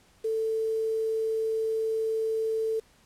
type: tone with quantisation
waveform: sine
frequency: 443.5 Hz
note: A4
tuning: 14 cents sharp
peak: -25 dBFS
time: 0.24-2.8 s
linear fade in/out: 10 ms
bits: 8
effects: pink hiss -61 dBFS RMS until 3.05 s + low-pass 11000 Hz 12 dB/octave